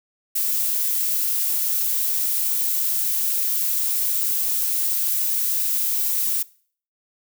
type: noise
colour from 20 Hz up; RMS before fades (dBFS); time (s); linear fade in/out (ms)
violet; -22; 0.35-6.43; 10
effects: noise-tail reverb RT60 0.5 s tail -22 dB re dry